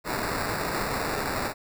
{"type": "noise with sample-and-hold", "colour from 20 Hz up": "white", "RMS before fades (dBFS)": -29, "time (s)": [0.04, 1.54], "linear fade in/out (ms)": 50, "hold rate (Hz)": 3150, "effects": []}